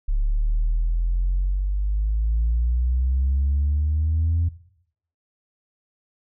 sine exponential sweep, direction up, 35 to 85.3 Hz, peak -17 dBFS, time 0.08-4.49 s, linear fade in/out 10 ms, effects noise-tail reverb RT60 0.7 s tail -17 dB re dry + tanh soft clip ceiling -15 dBFS

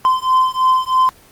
triangle beating tone pair, 1031 / 1034.1 Hz, C6 / C6, -26 / -21 cents, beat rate 3.1 Hz, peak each -13 dBFS, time 0.05-1.09 s, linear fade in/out 0 ms, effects pink hiss -46 dBFS RMS until 1.31 s + Opus 24 kbps

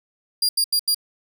sawtooth tone bursts, 4800 Hz, D8, 37 cents sharp, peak -14 dBFS, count 4, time 0.42-0.946 s, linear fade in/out 5 ms, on 70 ms, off 82 ms, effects none

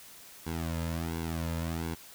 sawtooth tone with flanger, 82.41 Hz, E2, in tune, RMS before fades -34 dBFS, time 0.46-1.95 s, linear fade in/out 10 ms, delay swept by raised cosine 1.6 to 2.7 ms, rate 1.4 Hz, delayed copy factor -1, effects white hiss -51 dBFS RMS until 2.14 s

